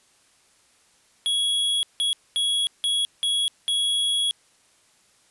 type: tone bursts at uneven times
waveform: square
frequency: 3337 Hz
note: G#7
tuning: 8 cents sharp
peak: -21 dBFS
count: 6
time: 1.26-1.83 / 2-2.13 / 2.36-2.67 / 2.84-3.05 / 3.23-3.48 / 3.68-4.31 s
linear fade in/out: 0 ms
effects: white hiss -60 dBFS RMS until 5.3 s + resampled to 24000 Hz

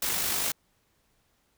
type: noise with amplitude modulation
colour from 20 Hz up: white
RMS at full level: -27 dBFS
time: 0.02-0.52 s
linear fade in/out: 5 ms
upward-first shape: sine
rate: 50.3 Hz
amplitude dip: 35%
effects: pink hiss -70 dBFS RMS until 1.57 s

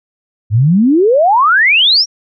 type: exponential sweep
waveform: sine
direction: up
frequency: 98 to 5780 Hz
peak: -6 dBFS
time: 0.5-2.06 s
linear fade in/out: 50 ms
effects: none

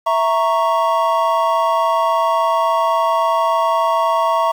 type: chord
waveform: triangle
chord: A# diminished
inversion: second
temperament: equal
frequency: 659.3 / 932.3 / 1108.7 Hz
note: E5 / A#5 / C#6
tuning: 0 / 0 / 0 cents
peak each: -16 dBFS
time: 0.06-4.52 s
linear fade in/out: 10 ms
effects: 7-bit

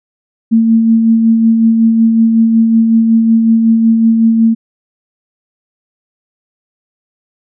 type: tone with tremolo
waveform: sine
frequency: 226.1 Hz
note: A3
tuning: 47 cents sharp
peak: -4 dBFS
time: 0.51-4.55 s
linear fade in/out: 20 ms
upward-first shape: sine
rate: 5.4 Hz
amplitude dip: 35%
effects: none

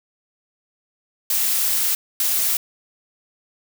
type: noise bursts at uneven times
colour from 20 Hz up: blue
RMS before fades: -20 dBFS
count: 2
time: 1.3-1.95 / 2.2-2.57 s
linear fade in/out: 2 ms
effects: none

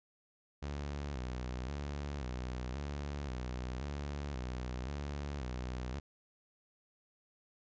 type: tone with vibrato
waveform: sawtooth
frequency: 67 Hz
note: C2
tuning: 42 cents sharp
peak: -34 dBFS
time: 0.62-6 s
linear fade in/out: 10 ms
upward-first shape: square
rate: 0.94 Hz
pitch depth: 120 cents each way
effects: resampled to 16000 Hz

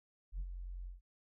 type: tone with ADSR envelope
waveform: sine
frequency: 44.82 Hz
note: F1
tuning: 46 cents sharp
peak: -33 dBFS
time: 0.32-1.01 s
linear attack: 74 ms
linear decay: 57 ms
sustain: -8 dB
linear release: 150 ms
effects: tanh soft clip ceiling -35 dBFS

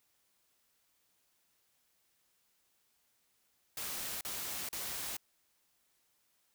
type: noise bursts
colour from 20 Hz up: white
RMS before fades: -40 dBFS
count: 3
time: 3.77-5.168 s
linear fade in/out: 2 ms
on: 440 ms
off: 39 ms
effects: white hiss -75 dBFS RMS until 6.54 s

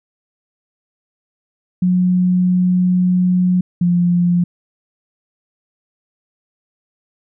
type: tone pair in turn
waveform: sine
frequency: 181.3 / 175.23 Hz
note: F#3 / F3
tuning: -35 / +6 cents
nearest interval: minor second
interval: 59 cents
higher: first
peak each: -11 dBFS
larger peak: neither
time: 1.82-3.61 / 3.81-4.44 s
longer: first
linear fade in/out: 5 ms
effects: none

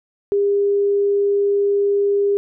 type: tone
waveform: sine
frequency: 403.1 Hz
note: G4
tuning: 48 cents sharp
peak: -14 dBFS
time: 0.32-2.37 s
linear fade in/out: 0 ms
effects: none

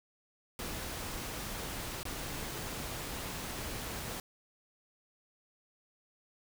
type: noise with dropouts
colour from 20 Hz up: pink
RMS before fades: -40 dBFS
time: 0.59-4.2 s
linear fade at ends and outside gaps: 1 ms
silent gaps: 2.031-2.053 s
effects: none

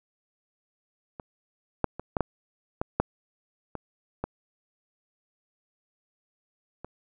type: clicks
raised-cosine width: 1 ms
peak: -24 / -8 / -21 / -11 / -9 / -13 / -7 / -20 / -15 / -24 dBFS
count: 10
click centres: 1.198 / 1.843 / 1.996 / 2.168 / 2.207 / 2.815 / 3 / 3.753 / 4.24 / 6.846 s
effects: none

